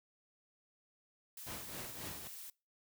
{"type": "noise", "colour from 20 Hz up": "blue", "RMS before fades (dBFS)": -49, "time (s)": [1.37, 2.5], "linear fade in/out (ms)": 2}
{"type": "noise with tremolo", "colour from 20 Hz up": "pink", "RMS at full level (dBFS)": -44, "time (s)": [1.46, 2.28], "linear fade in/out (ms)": 10, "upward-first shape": "triangle", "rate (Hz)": 3.7, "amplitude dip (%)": 75}
{"effects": ["noise-tail reverb RT60 0.3 s tail -24 dB re dry", "high-pass 80 Hz 12 dB/octave"]}